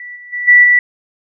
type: tone with level steps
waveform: sine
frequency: 1960 Hz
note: B6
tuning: 14 cents flat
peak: -27 / -32 / -18 / -3 / -6 dBFS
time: 0-0.79 s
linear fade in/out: 2 ms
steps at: 0.15 / 0.32 / 0.47 / 0.63 s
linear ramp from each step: 20 ms
effects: none